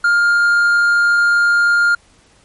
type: tone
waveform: triangle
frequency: 1407 Hz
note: F6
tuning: 12 cents sharp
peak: -8 dBFS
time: 0.04-1.95 s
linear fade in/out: 5 ms
effects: pink hiss -51 dBFS RMS until 2.44 s + MP3 48 kbps